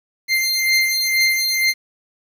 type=beating tone pair; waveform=25% pulse; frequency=2093 / 2095.1 Hz; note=C7 / C7; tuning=0 / +2 cents; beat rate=2.1 Hz; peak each=-14 / -16 dBFS; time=0.28-1.74 s; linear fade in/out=50 ms; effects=8-bit